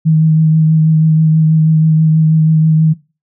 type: tone with vibrato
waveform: sine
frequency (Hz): 158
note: D#3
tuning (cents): +27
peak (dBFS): -6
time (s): 0.05-2.94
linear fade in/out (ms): 20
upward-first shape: triangle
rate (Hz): 6.2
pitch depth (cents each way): 21
effects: noise-tail reverb RT60 0.3 s tail -20 dB re dry